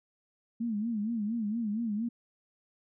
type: tone with vibrato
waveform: sine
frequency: 220 Hz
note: A3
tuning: in tune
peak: -29 dBFS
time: 0.6-2.09 s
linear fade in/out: 10 ms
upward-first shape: sine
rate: 4.3 Hz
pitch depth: 130 cents each way
effects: none